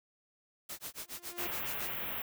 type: noise with tremolo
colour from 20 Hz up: white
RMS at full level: -41 dBFS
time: 0.69-1.94 s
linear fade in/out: 5 ms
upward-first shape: sine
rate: 7.2 Hz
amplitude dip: 100%
type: tone with exponential growth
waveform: sawtooth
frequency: 349.2 Hz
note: F4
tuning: in tune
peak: -35 dBFS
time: 0.96-1.47 s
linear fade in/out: 5 ms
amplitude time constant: 110 ms
type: band-stop noise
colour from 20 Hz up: white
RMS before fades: -38 dBFS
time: 1.38-2.22 s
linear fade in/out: 2 ms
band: 3200 to 13000 Hz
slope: 48 dB/octave
effects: none